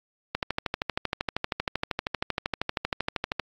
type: click train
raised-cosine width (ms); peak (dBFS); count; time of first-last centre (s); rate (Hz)
0.3; -10; 40; 0.35-3.397; 12.8
effects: AAC 48 kbps